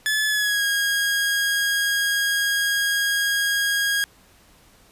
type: tone with pitch glide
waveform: sawtooth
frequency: 1723 to 1636.7 Hz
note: A6 to G#6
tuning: -37 to -26 cents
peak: -16 dBFS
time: 0.06-4.04 s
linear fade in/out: 0 ms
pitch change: -89 cents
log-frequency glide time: 0.27-0.64 s
effects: pink hiss -54 dBFS RMS until 4.91 s + resampled to 32000 Hz